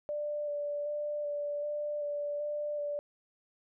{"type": "tone with vibrato", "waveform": "sine", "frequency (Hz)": 587.3, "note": "D5", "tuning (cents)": 0, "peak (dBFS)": -32, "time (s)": [0.09, 2.99], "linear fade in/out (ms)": 0, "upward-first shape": "square", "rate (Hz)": 1.3, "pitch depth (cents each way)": 13, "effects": []}